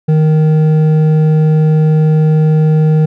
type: tone with hard clipping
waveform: sine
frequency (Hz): 155.56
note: D#3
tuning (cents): 0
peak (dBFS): -8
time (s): 0.08-3.06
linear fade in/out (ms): 10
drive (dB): 7
effects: none